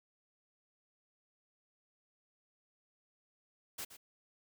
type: noise with echo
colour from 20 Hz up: white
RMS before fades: -42 dBFS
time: 3.78-3.85 s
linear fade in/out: 10 ms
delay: 120 ms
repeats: 1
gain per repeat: -12 dB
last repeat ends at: 3.97 s
effects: none